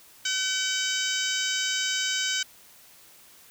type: harmonic tone with a mistuned harmonic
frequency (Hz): 760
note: F#5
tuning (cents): +46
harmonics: 2 / 3 / 4 / 5 / 6 / 7 / 8 / 9 / 10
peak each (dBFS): -31 / -35 / -30 / -35 / -36 / -37 / -34 / -38 / -36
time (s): 0.25-2.43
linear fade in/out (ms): 5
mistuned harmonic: 6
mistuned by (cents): +46
effects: white hiss -53 dBFS RMS until 3.5 s